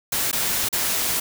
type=noise with dropouts; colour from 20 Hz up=white; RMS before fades=-23 dBFS; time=0.12-1.2 s; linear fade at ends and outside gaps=5 ms; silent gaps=0.315-0.328 / 0.688-0.727 s; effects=none